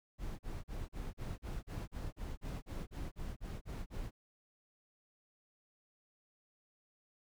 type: noise bursts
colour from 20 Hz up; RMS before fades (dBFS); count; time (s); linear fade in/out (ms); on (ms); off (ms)
brown; -41; 16; 0.18-4.11; 50; 210; 38
effects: none